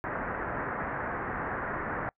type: low-pass noise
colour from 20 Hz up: white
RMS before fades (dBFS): -34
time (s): 0.04-2.09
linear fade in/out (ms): 0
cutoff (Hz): 1800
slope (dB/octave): 48
effects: noise-tail reverb RT60 0.1 s tail -25 dB re dry